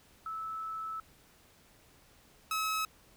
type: tone pair in turn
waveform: sine / sawtooth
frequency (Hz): 1308 / 1286.3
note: E6 / E6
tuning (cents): -14 / -43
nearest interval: unison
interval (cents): 29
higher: first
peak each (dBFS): -36 / -27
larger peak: second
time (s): 0.26-1 / 2.51-2.85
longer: first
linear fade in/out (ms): 2
effects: pink hiss -62 dBFS RMS until 3.16 s